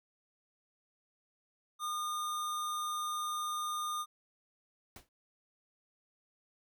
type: tone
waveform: square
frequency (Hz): 1217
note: D#6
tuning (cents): -39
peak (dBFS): -35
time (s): 1.79-4.06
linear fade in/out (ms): 50
type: noise with exponential decay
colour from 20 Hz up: pink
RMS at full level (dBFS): -46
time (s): 4.96-5.09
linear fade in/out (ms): 2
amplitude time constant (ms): 27
effects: none